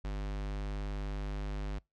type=tone; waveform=square; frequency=50.2 Hz; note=G1; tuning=42 cents sharp; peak=-35 dBFS; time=0.04-1.79 s; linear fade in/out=10 ms; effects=noise-tail reverb RT60 0.2 s tail -25 dB re dry + low-pass 5000 Hz 12 dB/octave